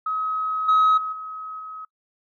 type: tone with level steps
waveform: sine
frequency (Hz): 1274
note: D#6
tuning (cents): +41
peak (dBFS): -22 / -12 / -25 / -31 / -33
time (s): 0.06-1.85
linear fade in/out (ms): 5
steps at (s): 0.68 / 0.97 / 1.12 / 1.59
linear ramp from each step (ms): 10
effects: noise-tail reverb RT60 0.1 s tail -24 dB re dry + tanh soft clip ceiling -12 dBFS

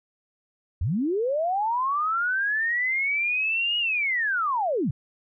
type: linear two-way sweep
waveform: sine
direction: up then down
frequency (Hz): 66.5 to 2901 to 102.5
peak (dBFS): -22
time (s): 0.81-4.91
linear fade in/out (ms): 5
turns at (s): 3.78
effects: none

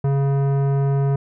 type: tone with tanh clipping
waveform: sine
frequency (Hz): 138.59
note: C#3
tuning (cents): 0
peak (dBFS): -18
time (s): 0.04-1.16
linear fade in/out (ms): 5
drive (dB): 15
effects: none

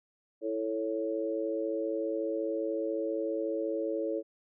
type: chord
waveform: sine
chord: A major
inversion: second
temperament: equal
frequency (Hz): 329.6 / 440 / 554.4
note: E4 / A4 / C#5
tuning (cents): 0 / 0 / 0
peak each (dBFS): -34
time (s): 0.41-4.23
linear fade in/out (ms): 50
effects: none

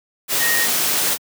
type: tone in noise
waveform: sine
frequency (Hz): 1864.7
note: A#6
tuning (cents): 0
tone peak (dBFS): -19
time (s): 0.38-0.68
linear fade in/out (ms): 50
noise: white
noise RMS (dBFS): -19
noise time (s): 0.28-1.18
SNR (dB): -3
effects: high-pass 150 Hz 12 dB/octave

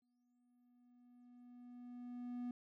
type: tone with exponential growth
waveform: triangle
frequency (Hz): 244.6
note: B3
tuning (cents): -16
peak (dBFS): -38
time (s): 0.02-2.51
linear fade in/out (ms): 2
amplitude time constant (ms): 540
effects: none

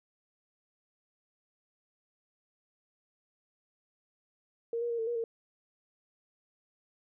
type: tone with pitch steps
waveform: sine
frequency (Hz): 464.6 / 475.1 / 467.2 / 450.3 / 475.7 / 458.1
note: A#4 / A#4 / A#4 / A4 / A#4 / A#4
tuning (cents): -6 / +33 / +4 / +40 / +35 / -30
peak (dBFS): -30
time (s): 4.73-5.24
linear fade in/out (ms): 2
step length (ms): 85
effects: none

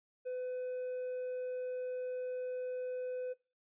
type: tone with hard clipping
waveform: triangle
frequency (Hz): 504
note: B4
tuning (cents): +35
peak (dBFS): -37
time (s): 0.25-3.34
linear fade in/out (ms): 20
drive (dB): 5
effects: noise-tail reverb RT60 0.3 s tail -22 dB re dry + resampled to 8000 Hz

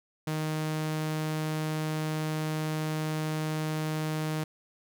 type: tone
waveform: sawtooth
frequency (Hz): 155.56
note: D#3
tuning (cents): 0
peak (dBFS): -25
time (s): 0.27-4.44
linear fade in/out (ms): 5
effects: none

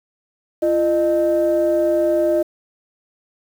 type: tone pair together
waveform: sine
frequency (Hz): 341.5 / 611.5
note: F4 / D#5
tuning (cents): -39 / -30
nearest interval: minor seventh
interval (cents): 1009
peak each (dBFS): -17 / -15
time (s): 0.62-2.43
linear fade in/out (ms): 10
effects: tanh soft clip ceiling -9 dBFS + 7-bit

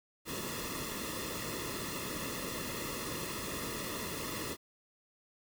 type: noise with comb filter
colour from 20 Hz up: pink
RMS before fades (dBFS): -39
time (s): 0.25-4.57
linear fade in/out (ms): 50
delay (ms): 1.3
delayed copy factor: -0.8
effects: none

